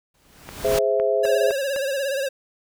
pink noise with exponential growth, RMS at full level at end -24 dBFS, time 0.14-0.79 s, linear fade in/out 5 ms, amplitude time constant 140 ms
click train, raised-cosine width 0.5 ms, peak -19 dBFS, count 6, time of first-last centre 0.49-1.762 s, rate 3.93 Hz
sine chord, Ab augmented, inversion none, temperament equal, 415.3 / 523.3 / 659.3 Hz, Ab4 / C5 / E5, 0 / 0 / 0 cents, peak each -22 dBFS, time 0.64-1.52 s, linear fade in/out 10 ms
square tone with vibrato, 548 Hz, C#5, 20 cents flat, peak -23 dBFS, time 1.23-2.29 s, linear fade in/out 10 ms, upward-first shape sine, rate 17 Hz, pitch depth 70 cents each way
effects none

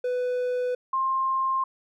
triangle / sine tone pair in turn, 497.4 / 1059.1 Hz, B4 / C6, +12 / +21 cents, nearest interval octave + minor second, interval 1309 cents, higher second, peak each -22 dBFS, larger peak neither, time 0.04-0.75 / 0.93-1.64 s, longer neither, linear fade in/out 5 ms, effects none

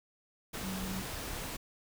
sine tone in noise, 189 Hz, F#3, 37 cents sharp, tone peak -37 dBFS, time 0.63-1.02 s, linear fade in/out 10 ms, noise pink, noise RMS -40 dBFS, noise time 0.53-1.57 s, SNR 0 dB, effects none

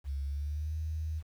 sine tone with pitch glide, 69.3 to 78.69 Hz, C#2 to D#2, 0 to +20 cents, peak -32 dBFS, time 0.04-1.23 s, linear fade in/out 50 ms, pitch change +220 cents, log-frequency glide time 0.24-0.76 s, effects 10-bit

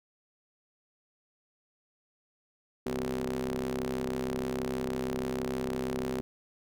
sawtooth ring-modulated tone, 66.3 Hz, C2, 23 cents sharp, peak -24 dBFS, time 2.86-6.21 s, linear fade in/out 0 ms, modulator 314 Hz, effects none

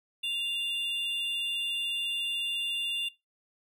triangle tone pair together, 2794 / 3520 Hz, F7 / A7, 0 / 0 cents, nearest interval major third, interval 400 cents, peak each -29 / -32 dBFS, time 0.23-3.09 s, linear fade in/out 10 ms, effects noise-tail reverb RT60 0.2 s tail -19 dB re dry

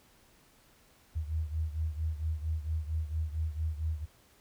sine beating tone pair, 77.78 / 82.18 Hz, D#2 / E2, 0 / -5 cents, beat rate 4.4 Hz, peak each -32 / -36 dBFS, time 1.15-4.06 s, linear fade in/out 20 ms, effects pink hiss -63 dBFS RMS until 4.4 s

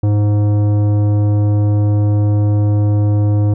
sine tone with tanh clipping, 103.83 Hz, G#2, in tune, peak -12 dBFS, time 0.03-3.54 s, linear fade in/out 5 ms, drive 13 dB, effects none

